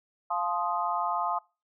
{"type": "chord", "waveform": "sine", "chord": "F dominant seventh", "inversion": "none", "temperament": "equal with one note detuned", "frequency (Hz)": [698.5, 865.4, 1046.5, 1244.5], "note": ["F5", "A5", "C6", "Eb6"], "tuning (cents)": [0, -29, 0, 0], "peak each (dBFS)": -32, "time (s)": [0.3, 1.39], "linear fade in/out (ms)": 10, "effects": ["noise-tail reverb RT60 0.3 s tail -24 dB re dry"]}